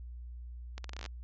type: accelerating click train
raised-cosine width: 0.2 ms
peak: -25 dBFS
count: 11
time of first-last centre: 0.78-1.061 s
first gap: 63 ms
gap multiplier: 0.8
effects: added 60 Hz sine -42 dBFS peak until 1.23 s + resampled to 16000 Hz